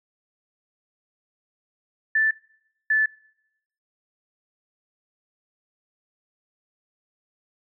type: tone pair in turn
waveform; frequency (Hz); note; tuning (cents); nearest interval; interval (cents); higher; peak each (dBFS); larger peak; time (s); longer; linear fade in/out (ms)
sine; 1760 / 1744.8; A6 / A6; 0 / -15; unison; 15; first; -17; neither; 2.15-2.31 / 2.9-3.06; neither; 5
effects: noise-tail reverb RT60 0.8 s tail -24 dB re dry